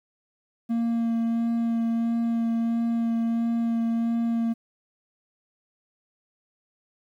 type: tone with vibrato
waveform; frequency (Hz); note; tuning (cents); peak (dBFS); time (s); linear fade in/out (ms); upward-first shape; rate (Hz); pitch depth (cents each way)
triangle; 230.8; A#3; -17; -20; 0.69-4.54; 20; sine; 1.5; 10
effects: 10-bit